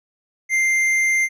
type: tone with tanh clipping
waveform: triangle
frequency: 2094 Hz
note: C7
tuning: 1 cent sharp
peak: -17 dBFS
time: 0.49-1.29 s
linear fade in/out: 50 ms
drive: 13 dB
effects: none